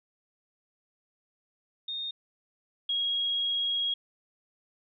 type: tone pair in turn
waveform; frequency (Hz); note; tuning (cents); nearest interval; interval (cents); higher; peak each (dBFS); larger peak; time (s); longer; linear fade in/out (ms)
sine; 3681 / 3292; A#7 / G#7; -23 / -16; major second; 193; first; -32 / -26; second; 1.88-2.11 / 2.89-3.94; second; 5
effects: none